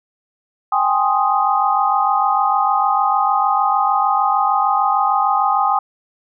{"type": "chord", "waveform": "sine", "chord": "Ab major seventh", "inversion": "third", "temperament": "equal with one note detuned", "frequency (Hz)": [784, 830.6, 1051.3, 1244.5], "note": ["G5", "Ab5", "C6", "Eb6"], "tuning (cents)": [0, 0, 8, 0], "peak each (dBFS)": [-18, -19, -21, -18], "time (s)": [0.72, 5.79], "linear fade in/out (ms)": 5, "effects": []}